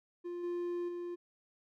triangle tone with level steps, 349.8 Hz, F4, 3 cents sharp, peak -36 / -32 / -36 dBFS, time 0.24-1.16 s, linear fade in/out 20 ms, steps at 0.43 / 0.88 s, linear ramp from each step 10 ms, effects none

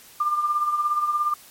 sine tone with tremolo, 1197 Hz, D6, 33 cents sharp, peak -17 dBFS, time 0.2-1.34 s, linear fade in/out 5 ms, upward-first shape triangle, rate 17 Hz, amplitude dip 65%, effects white hiss -48 dBFS RMS until 1.5 s + MP3 64 kbps

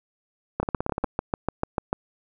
two click trains, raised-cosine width 1 ms, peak -12 / -9 dBFS, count 8 / 10, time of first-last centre 0.63-1.039 / 0.6-1.929 s, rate 17.1 / 6.77 Hz, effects none

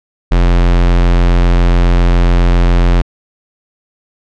square tone, 43.65 Hz, F1, in tune, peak -7 dBFS, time 0.31-3.02 s, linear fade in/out 10 ms, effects low-pass 4000 Hz 12 dB/octave

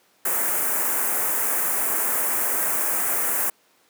white band-stop noise, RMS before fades -23 dBFS, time 0.25-3.5 s, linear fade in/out 5 ms, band 2000 to 8000 Hz, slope 24 dB/octave, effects pink hiss -60 dBFS RMS until 3.89 s + high-pass 300 Hz 12 dB/octave

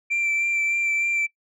sine tone with vibrato, 2349 Hz, D7, in tune, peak -18 dBFS, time 0.1-1.27 s, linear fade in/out 20 ms, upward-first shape sine, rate 3.3 Hz, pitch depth 15 cents each way, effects noise-tail reverb RT60 0.1 s tail -22 dB re dry + tanh soft clip ceiling -19 dBFS

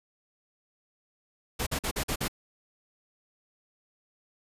pink noise bursts, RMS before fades -30 dBFS, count 6, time 1.59-2.282 s, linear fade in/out 10 ms, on 77 ms, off 46 ms, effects resampled to 32000 Hz

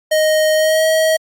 square tone with pitch glide, 622.3 to 636.8 Hz, D#5 to D#5, 0 to +40 cents, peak -12 dBFS, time 0.11-1.17 s, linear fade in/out 10 ms, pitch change +40 cents, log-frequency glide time 0.55-0.85 s, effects Opus 48 kbps

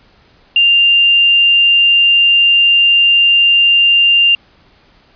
sine tone, 2792 Hz, F7, 1 cent flat, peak -6 dBFS, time 0.56-4.35 s, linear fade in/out 2 ms, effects pink hiss -49 dBFS RMS until 5.15 s + resampled to 11025 Hz

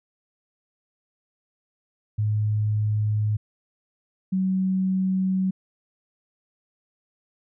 sine tone pair in turn, 106.3 / 188.36 Hz, G#2 / F#3, +41 / +31 cents, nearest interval minor seventh, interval 990 cents, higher second, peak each -20 dBFS, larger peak neither, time 2.18-3.37 / 4.32-5.51 s, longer neither, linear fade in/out 10 ms, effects none

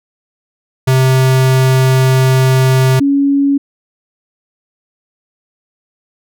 square / sine tone pair in turn, 130.81 / 279.8 Hz, C3 / C#4, 0 / +16 cents, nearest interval octave + minor second, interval 1316 cents, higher second, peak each -8 dBFS, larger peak neither, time 0.87-3 / 3-3.58 s, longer first, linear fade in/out 10 ms, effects none

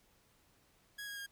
sawtooth tone with pitch steps, 1661.2 / 1641.2 / 1621.4 Hz, G#6 / G#6 / G#6, 0 / -21 / -42 cents, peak -39 dBFS, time 0.98-1.265 s, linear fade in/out 10 ms, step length 95 ms, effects pink hiss -70 dBFS RMS until 1.31 s

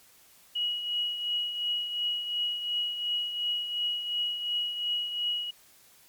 sine tone with tremolo, 2908 Hz, F#7, 31 cents flat, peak -25 dBFS, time 0.55-5.51 s, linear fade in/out 10 ms, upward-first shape triangle, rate 2.8 Hz, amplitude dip 60%, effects white hiss -58 dBFS RMS until 6.08 s + MP3 96 kbps

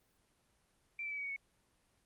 sine tone with pitch steps, 2349 / 2321 / 2293 / 2265 / 2238 / 2211 Hz, D7 / D7 / D7 / C#7 / C#7 / C#7, 0 / -21 / -42 / +37 / +16 / -5 cents, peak -38 dBFS, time 0.99-1.362 s, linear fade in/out 2 ms, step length 62 ms, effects pink hiss -74 dBFS RMS until 2.05 s + Opus 24 kbps

